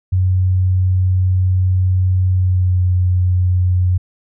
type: tone with pitch glide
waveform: sine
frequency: 92.5 to 90.75 Hz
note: F#2 to F#2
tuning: 0 to -33 cents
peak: -11 dBFS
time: 0.12-3.98 s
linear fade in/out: 10 ms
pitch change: -33 cents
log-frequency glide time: 2.32-2.83 s
effects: none